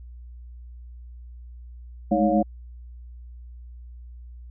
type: tone cluster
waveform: sine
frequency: 206.4 / 213.9 / 314.8 / 559 / 709 Hz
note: G#3 / A3 / D#4 / C#5 / F5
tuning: -10 / -49 / +20 / +14 / +26 cents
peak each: -24 dBFS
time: 2.11-2.43 s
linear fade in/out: 10 ms
effects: added 60 Hz sine -39 dBFS peak until 4.5 s